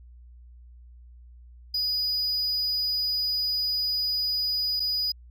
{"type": "tone with dropouts", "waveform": "triangle", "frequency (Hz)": 4940, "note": "D#8", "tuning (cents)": -13, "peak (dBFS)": -23, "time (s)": [1.74, 5.12], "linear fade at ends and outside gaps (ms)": 5, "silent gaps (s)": [4.797, 4.801], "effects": ["added 60 Hz sine -46 dBFS peak until 5.3 s"]}